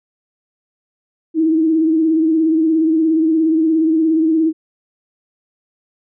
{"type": "tone with vibrato", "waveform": "sine", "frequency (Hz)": 320, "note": "D#4", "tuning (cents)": 49, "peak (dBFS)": -11, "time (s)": [1.34, 4.53], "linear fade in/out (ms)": 50, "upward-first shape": "sine", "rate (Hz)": 17, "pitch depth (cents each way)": 47, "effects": []}